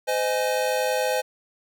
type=chord; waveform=square; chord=Ab major; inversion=first; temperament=equal with one note detuned; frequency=512.8 / 622.3 / 830.6 Hz; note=C5 / Eb5 / Ab5; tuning=-35 / 0 / 0 cents; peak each=-25 / -28 / -29 dBFS; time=0.07-1.22 s; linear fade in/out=20 ms; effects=none